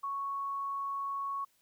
sine tone, 1108.7 Hz, C#6, in tune, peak -33 dBFS, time 0.03-1.45 s, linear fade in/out 10 ms, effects white hiss -71 dBFS RMS until 1.61 s

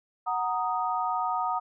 sine chord, D# minor, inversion first, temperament equal, 740 / 932.3 / 1244.5 Hz, F#5 / A#5 / D#6, 0 / 0 / 0 cents, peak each -30 dBFS, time 0.26-1.6 s, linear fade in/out 20 ms, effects none

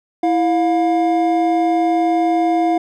triangle tone pair together, 329.6 / 709.8 Hz, E4 / F5, 0 / +28 cents, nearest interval octave + minor second, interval 1328 cents, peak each -14 dBFS, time 0.23-2.78 s, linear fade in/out 5 ms, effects none

